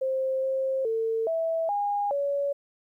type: tone with pitch steps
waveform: sine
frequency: 527 / 531 / 449.8 / 655 / 816 / 565 Hz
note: C5 / C5 / A4 / E5 / G#5 / C#5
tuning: +12 / +25 / +38 / -11 / -31 / +33 cents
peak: -24 dBFS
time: 0.01-2.53 s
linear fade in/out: 10 ms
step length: 420 ms
effects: 11-bit